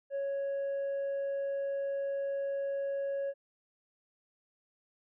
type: tone with tanh clipping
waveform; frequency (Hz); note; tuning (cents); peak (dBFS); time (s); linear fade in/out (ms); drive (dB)
triangle; 554.4; C#5; 0; -32; 0.1-3.34; 50; 7
effects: none